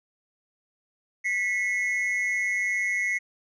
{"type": "tone pair together", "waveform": "triangle", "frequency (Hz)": [1975.5, 2173], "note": ["B6", "C#7"], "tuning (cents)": [0, -35], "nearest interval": "major second", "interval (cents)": 165, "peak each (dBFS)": -25, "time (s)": [1.24, 3.19], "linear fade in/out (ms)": 20, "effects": ["resampled to 24000 Hz"]}